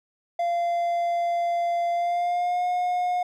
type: tone with pitch glide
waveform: triangle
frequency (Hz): 690 to 718.5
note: F5 to F5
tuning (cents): -21 to +49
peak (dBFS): -20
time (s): 0.39-3.23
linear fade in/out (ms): 5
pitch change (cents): +70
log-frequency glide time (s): 1.91-2.66
effects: none